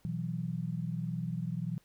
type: chord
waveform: sine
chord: B suspended fourth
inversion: none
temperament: equal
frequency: 123.47 / 164.81 / 185 Hz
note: B2 / E3 / F#3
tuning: 0 / 0 / 0 cents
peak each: -38 / -35 / -39 dBFS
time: 0.05-1.78 s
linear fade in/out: 0 ms
effects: pink hiss -68 dBFS RMS until 1.84 s